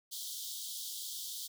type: high-pass noise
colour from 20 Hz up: pink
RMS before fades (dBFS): -42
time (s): 0.11-1.48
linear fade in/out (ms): 20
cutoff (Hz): 3200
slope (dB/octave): 96
effects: none